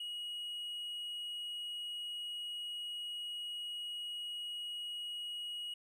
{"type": "tone", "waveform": "triangle", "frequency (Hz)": 2900, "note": "F#7", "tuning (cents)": -35, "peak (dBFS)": -38, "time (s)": [0, 5.74], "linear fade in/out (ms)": 5, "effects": []}